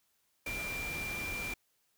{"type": "tone in noise", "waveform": "sine", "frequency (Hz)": 2372, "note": "D7", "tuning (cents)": 17, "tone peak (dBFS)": -37, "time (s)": [0.46, 1.54], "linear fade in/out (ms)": 5, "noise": "pink", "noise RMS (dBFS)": -42, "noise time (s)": [0.46, 1.54], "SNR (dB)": 2, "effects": ["white hiss -75 dBFS RMS until 1.97 s"]}